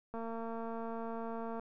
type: click train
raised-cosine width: 1 ms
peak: -29 dBFS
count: 333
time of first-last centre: 0.14-1.596 s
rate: 228 Hz
effects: none